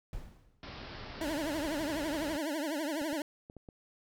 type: noise with exponential decay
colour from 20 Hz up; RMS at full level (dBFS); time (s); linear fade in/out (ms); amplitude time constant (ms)
brown; -40; 0.13-0.73; 1; 130
type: low-pass noise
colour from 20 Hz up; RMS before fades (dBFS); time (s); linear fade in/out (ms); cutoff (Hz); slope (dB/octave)
pink; -45; 0.63-2.37; 0; 5300; 96
type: tone with vibrato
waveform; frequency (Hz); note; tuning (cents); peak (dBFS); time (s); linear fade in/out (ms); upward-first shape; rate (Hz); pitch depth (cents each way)
25% pulse; 303.3; D#4; -44; -29; 1.21-3.22; 2; triangle; 12; 180
type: clicks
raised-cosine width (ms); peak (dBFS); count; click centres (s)
2; -35; 6; 2.281 / 3.015 / 3.129 / 3.499 / 3.567 / 3.688
effects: none